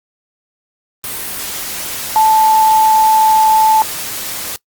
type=tone in noise; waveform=sine; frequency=876 Hz; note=A5; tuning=8 cents flat; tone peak=-7 dBFS; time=2.16-3.82 s; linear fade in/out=0 ms; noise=white; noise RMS=-23 dBFS; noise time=1.04-4.56 s; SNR=+13 dB; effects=noise-tail reverb RT60 0.1 s tail -22 dB re dry + Opus 32 kbps